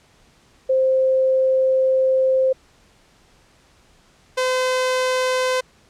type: tone pair in turn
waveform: sine / sawtooth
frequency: 524 / 511.7 Hz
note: C5 / C5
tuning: +2 / -39 cents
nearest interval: unison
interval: 41 cents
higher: first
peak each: -14 dBFS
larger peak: neither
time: 0.69-2.53 / 4.37-5.61 s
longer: first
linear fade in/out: 10 ms
effects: pink hiss -55 dBFS RMS until 5.89 s + low-pass 8000 Hz 12 dB/octave